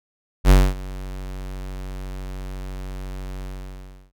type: tone with ADSR envelope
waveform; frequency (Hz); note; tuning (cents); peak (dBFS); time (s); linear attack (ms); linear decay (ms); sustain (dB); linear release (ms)
square; 47; F#1; +28; -8; 0.44-4.12; 59; 240; -22; 690
effects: none